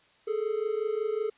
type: tone pair together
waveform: triangle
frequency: 419.2 / 444.6 Hz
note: G#4 / A4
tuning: +16 / +18 cents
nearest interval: minor second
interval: 102 cents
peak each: -28 / -28 dBFS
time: 0.27-1.3 s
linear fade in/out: 10 ms
effects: white hiss -62 dBFS RMS until 1.37 s + resampled to 8000 Hz